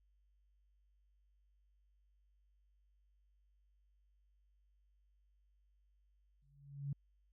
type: tone with exponential growth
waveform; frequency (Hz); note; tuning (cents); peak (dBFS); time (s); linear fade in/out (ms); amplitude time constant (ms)
sine; 140.7; C#3; +26; -35; 6.42-6.93; 5; 110
effects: added 50 Hz sine -70 dBFS peak until 7.32 s